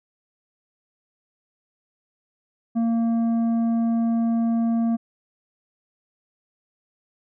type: tone with tanh clipping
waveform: sine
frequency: 230 Hz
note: A#3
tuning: 23 cents flat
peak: -20 dBFS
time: 2.75-4.97 s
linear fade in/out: 20 ms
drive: 7 dB
effects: none